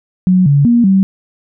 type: tone with pitch steps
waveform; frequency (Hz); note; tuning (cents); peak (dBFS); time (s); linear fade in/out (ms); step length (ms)
sine; 183.9 / 142.2 / 237.2 / 192.4; F#3 / C#3 / A#3 / G3; -10 / +45 / +30 / -32; -6; 0.27-1.03; 0; 190
effects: none